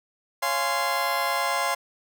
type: chord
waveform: 30% pulse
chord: Db major seventh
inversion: none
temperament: just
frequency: 554.4 / 693 / 831.5 / 1039.4 Hz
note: Db5 / F5 / Ab5 / C6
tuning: 0 / -14 / +2 / -12 cents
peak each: -29 / -27 / -28 / -24 dBFS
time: 0.42-1.75 s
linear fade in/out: 10 ms
effects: none